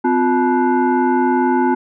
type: tone with frequency modulation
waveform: sine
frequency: 256.6 Hz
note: C4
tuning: 34 cents flat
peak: -12 dBFS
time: 0.04-1.75 s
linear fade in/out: 10 ms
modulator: 611 Hz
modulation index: 1.3
effects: none